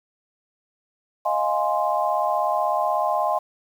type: chord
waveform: sine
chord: F minor seventh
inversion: third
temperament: equal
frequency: 622.3 / 698.5 / 830.6 / 1046.5 Hz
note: Eb5 / F5 / Ab5 / C6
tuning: 0 / 0 / 0 / 0 cents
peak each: -25 dBFS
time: 1.25-3.39 s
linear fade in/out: 10 ms
effects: 8-bit